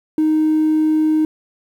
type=tone; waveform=triangle; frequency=311.1 Hz; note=D#4; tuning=in tune; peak=-9 dBFS; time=0.18-1.25 s; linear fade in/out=2 ms; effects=tanh soft clip ceiling -9 dBFS + 8-bit